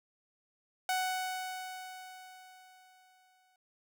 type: tone with exponential decay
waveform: sawtooth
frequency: 744 Hz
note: F#5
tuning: 9 cents sharp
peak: -25 dBFS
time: 0.89-3.56 s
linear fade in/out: 2 ms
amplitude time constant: 580 ms
effects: none